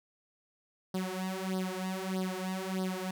sawtooth tone with flanger, 187.3 Hz, F#3, 21 cents sharp, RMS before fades -35 dBFS, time 0.94-3.11 s, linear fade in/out 5 ms, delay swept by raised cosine 0.2 to 4.3 ms, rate 1.6 Hz, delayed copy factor +0.85, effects none

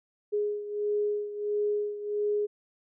sine beating tone pair, 415.3 / 416.8 Hz, G#4 / G#4, 0 / +6 cents, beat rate 1.5 Hz, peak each -28 / -33 dBFS, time 0.32-2.47 s, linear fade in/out 20 ms, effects none

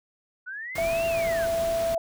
sine linear two-way sweep, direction up then down, 1447 to 2794 to 1447 Hz, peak -33 dBFS, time 0.46-1.47 s, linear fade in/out 20 ms, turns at 1.06 s
pink noise, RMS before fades -36 dBFS, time 0.75-1.95 s, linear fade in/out 5 ms
sine tone, 665 Hz, E5, 15 cents sharp, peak -23 dBFS, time 0.78-1.98 s, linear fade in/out 2 ms
effects none

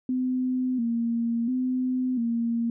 sine tone with vibrato, 243.5 Hz, B3, 24 cents flat, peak -23 dBFS, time 0.09-2.7 s, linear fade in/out 2 ms, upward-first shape square, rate 0.72 Hz, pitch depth 79 cents each way, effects none

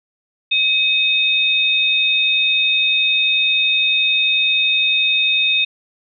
sine tone pair together, 2548 / 3661 Hz, D#7 / A#7, +41 / -32 cents, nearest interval tritone, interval 627 cents, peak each -16 dBFS, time 0.51-5.65 s, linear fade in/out 10 ms, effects none

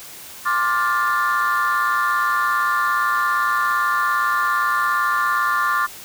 sine chord, D minor seventh, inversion third, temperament just, 1057.2 / 1174.7 / 1409.6 / 1762 Hz, C6 / D6 / F6 / A6, +18 / 0 / +16 / +2 cents, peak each -22 / -19 / -21 / -23 dBFS, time 0.45-5.87 s, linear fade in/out 20 ms, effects tanh soft clip ceiling -11 dBFS + white hiss -38 dBFS RMS until 6.04 s

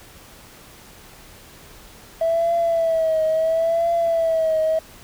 triangle tone with vibrato, 655 Hz, E5, 11 cents flat, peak -13 dBFS, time 2.21-4.79 s, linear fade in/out 5 ms, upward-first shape triangle, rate 0.73 Hz, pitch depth 68 cents each way, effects tanh soft clip ceiling -14 dBFS + pink hiss -45 dBFS RMS until 5.03 s

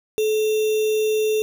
sine tone with sample-and-hold, 431.9 Hz, A4, 32 cents flat, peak -17 dBFS, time 0.18-1.42 s, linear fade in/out 0 ms, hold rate 3150 Hz, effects none

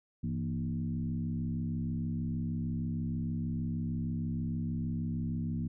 sine tone with frequency modulation, 164.81 Hz, E3, in tune, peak -31 dBFS, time 0.23-5.68 s, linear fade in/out 10 ms, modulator 66.4 Hz, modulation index 1.3, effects none

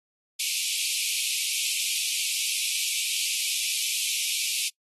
pink high-pass noise, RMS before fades -28 dBFS, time 0.39-4.69 s, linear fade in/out 10 ms, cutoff 2300 Hz, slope 96 dB/octave, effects noise-tail reverb RT60 0.1 s tail -23 dB re dry + AAC 32 kbps

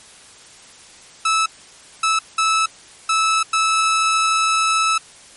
sawtooth tone bursts at uneven times, 1307 Hz, E6, 15 cents flat, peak -11 dBFS, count 5, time 1.25-1.46 / 2.03-2.19 / 2.38-2.66 / 3.09-3.43 / 3.53-4.98 s, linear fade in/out 5 ms, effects white hiss -44 dBFS RMS until 5.36 s + MP3 48 kbps

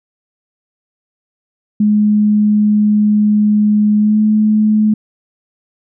sine tone with pitch glide, 210 to 214 Hz, G#3 to A3, +19 to -48 cents, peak -8 dBFS, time 1.8-4.94 s, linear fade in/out 5 ms, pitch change +33 cents, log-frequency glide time 3.98-4.19 s, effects none

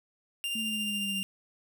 45% pulse tone with tremolo, 2794 Hz, F7, in tune, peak -30 dBFS, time 0.44-1.23 s, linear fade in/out 0 ms, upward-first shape sine, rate 14 Hz, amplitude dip 25%
sine exponential sweep, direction down, 223.1 to 190.3 Hz, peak -35 dBFS, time 0.55-1.23 s, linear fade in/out 5 ms
effects none

